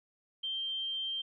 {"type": "tone", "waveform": "sine", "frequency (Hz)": 3152, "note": "G7", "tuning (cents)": 9, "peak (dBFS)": -33, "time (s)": [0.43, 1.22], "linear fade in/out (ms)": 10, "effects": []}